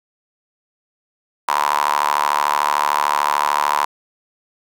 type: tone with high-pass filter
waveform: sawtooth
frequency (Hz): 73.42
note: D2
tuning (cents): 0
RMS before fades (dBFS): -18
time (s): 1.48-3.85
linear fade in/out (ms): 5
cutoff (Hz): 980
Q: 7.3
effects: none